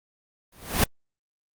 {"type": "noise with exponential growth", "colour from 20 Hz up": "pink", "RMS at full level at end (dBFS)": -17, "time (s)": [0.52, 0.84], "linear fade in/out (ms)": 5, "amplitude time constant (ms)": 68, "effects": ["Opus 32 kbps"]}